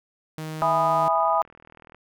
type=tone; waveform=sawtooth; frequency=156.8 Hz; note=D#3; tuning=14 cents sharp; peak=-27 dBFS; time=0.38-1.08 s; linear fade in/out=0 ms
type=chord; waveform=sine; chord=E major seventh; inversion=none; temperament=just; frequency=659.3 / 824.1 / 988.9 / 1236.1 Hz; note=E5 / G#5 / B5 / D#6; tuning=0 / -14 / +2 / -12 cents; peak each=-24 dBFS; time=0.62-1.42 s; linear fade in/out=0 ms
type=click train; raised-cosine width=0.5 ms; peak=-32 dBFS; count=36; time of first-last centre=1.08-1.946 s; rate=40.4 Hz
effects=none